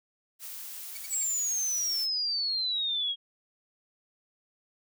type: noise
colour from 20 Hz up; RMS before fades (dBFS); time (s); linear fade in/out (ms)
blue; -41; 0.39-2.08; 50
type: tone bursts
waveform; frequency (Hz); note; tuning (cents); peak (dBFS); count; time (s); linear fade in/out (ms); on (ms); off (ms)
15% pulse; 2262; C#7; +34; -34; 4; 0.95-1.236; 5; 25; 62
type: exponential sweep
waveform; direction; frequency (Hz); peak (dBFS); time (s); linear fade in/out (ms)
sine; down; 7860 to 3251; -27; 1.09-3.16; 50
effects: none